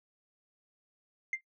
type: tone with exponential decay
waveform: sine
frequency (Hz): 2093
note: C7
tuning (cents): 0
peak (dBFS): -25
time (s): 1.33-1.41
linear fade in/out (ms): 2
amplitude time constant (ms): 16
effects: noise-tail reverb RT60 0.1 s tail -18 dB re dry + tanh soft clip ceiling -26 dBFS